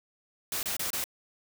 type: noise bursts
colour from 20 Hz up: white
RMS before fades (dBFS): -32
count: 4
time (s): 0.52-1.041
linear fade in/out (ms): 2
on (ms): 110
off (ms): 27
effects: none